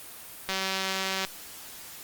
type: click train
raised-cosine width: 0.2 ms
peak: -12 dBFS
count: 146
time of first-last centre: 0.49-1.249 s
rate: 191 Hz
effects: white hiss -44 dBFS RMS until 2.03 s + Opus 32 kbps